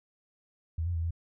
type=tone with pitch steps; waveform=sine; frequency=81.5 / 87.3 / 82.5 / 84 Hz; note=E2 / F2 / E2 / E2; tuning=-19 / 0 / +2 / +33 cents; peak=-28 dBFS; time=0.78-1.108 s; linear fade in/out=5 ms; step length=82 ms; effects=none